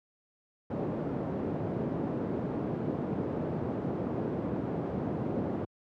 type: band-pass noise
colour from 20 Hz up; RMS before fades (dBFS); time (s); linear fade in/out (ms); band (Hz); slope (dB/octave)
pink; -33; 0.7-5.65; 5; 140 to 490; 12
effects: high-pass 80 Hz 12 dB/octave